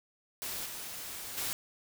white noise with level steps, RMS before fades -38 / -42 / -35 dBFS, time 0.42-1.53 s, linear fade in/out 0 ms, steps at 0.65 / 1.37 s, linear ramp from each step 10 ms, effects none

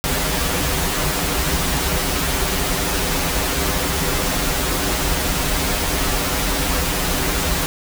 pink noise with comb filter, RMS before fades -20 dBFS, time 0.04-7.66 s, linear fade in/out 0 ms, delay 9 ms, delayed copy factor -0.95, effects none

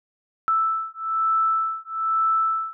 sine beating tone pair, 1318.5 / 1319.6 Hz, E6 / E6, 0 / +1 cents, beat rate 1.1 Hz, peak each -23 dBFS, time 0.48-2.73 s, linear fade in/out 0 ms, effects none

